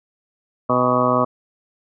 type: harmonic tone with a mistuned harmonic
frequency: 124.9 Hz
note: B2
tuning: 20 cents sharp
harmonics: 1 / 2 / 3 / 4 / 5 / 6 / 7 / 8 / 9 / 10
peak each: -27 / -22 / -28 / -23 / -21 / -30 / -31 / -25 / -20 / -25 dBFS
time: 0.69-1.25 s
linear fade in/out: 10 ms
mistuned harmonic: 6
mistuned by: +92 cents
effects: none

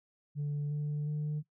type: tone with pitch steps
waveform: sine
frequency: 146 / 148.12 / 150.28 Hz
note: D3 / D3 / D3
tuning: -10 / +15 / +40 cents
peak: -29 dBFS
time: 0.35-1.43 s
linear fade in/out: 50 ms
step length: 360 ms
effects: noise-tail reverb RT60 0.1 s tail -19 dB re dry + tanh soft clip ceiling -30 dBFS

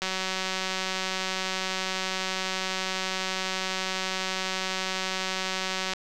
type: click train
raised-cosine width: 0.2 ms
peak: -12 dBFS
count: 1113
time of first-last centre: 0.02-5.935 s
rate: 188 Hz
effects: none

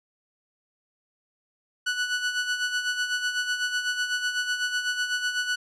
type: tone with tremolo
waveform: sawtooth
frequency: 1480 Hz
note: F#6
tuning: in tune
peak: -19 dBFS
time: 1.86-5.56 s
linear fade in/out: 10 ms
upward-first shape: sine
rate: 8 Hz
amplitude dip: 60%
effects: low-pass 7000 Hz 12 dB/octave

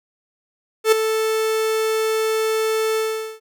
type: tone with ADSR envelope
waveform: 45% pulse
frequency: 440 Hz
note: A4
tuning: in tune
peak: -9 dBFS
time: 0.84-3.4 s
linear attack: 81 ms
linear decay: 8 ms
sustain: -9 dB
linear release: 430 ms
effects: none

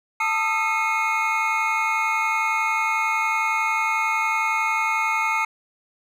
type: tone cluster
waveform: triangle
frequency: 889 / 1232 / 1323 / 2162 / 2481 Hz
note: A5 / D#6 / E6 / C#7 / D#7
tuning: +18 / -17 / +6 / -44 / -6 cents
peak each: -23 / -26 / -27 / -22 / -29 dBFS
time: 0.2-5.45 s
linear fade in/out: 5 ms
effects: none

